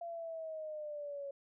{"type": "linear sweep", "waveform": "sine", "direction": "down", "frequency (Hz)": [686, 554.4], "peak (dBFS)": -40, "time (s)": [0.01, 1.31], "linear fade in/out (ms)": 5, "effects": []}